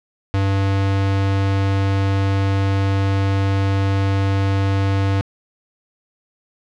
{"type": "tone", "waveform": "square", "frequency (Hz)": 97.8, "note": "G2", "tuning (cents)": -4, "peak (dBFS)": -16, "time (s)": [0.34, 5.21], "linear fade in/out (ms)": 0, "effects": ["low-pass 4000 Hz 12 dB/octave", "9-bit"]}